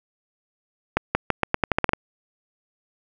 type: accelerating click train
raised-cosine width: 0.5 ms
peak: -3 dBFS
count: 11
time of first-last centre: 0.97-1.934 s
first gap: 180 ms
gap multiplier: 0.85
effects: none